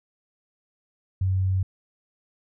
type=tone; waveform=sine; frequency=94.3 Hz; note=F#2; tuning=33 cents sharp; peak=-20 dBFS; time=1.21-1.63 s; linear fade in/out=5 ms; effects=none